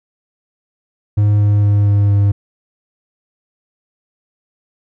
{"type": "tone with pitch steps", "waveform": "triangle", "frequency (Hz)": [103.83, 103.11, 102.4, 101.69, 100.99], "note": ["G#2", "G#2", "G#2", "G#2", "G#2"], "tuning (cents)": [0, -12, -24, -36, -48], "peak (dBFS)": -7, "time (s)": [1.17, 2.32], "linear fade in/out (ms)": 10, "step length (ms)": 230, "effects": []}